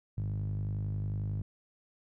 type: tone with band-pass filter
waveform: sawtooth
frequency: 51.1 Hz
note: G#1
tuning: 27 cents flat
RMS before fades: -34 dBFS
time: 0.17-1.42 s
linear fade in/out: 5 ms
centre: 120 Hz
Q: 7.4
effects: none